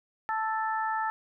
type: harmonic tone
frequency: 440 Hz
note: A4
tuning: in tune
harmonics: 2 / 3 / 4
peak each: -29 / -33 / -35 dBFS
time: 0.29-1.1 s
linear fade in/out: 0 ms
effects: none